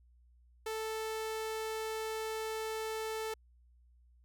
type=tone; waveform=sawtooth; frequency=440 Hz; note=A4; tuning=in tune; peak=-32 dBFS; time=0.66-3.34 s; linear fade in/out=5 ms; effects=added 60 Hz sine -61 dBFS peak until 4.24 s